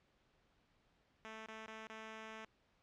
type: tone with dropouts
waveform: 5% pulse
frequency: 220 Hz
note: A3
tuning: in tune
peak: -37 dBFS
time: 1.25-2.45 s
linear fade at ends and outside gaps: 0 ms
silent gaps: 1.46-1.484 / 1.663-1.679 / 1.869-1.898 s
effects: pink hiss -75 dBFS RMS until 2.82 s + low-pass 4000 Hz 12 dB/octave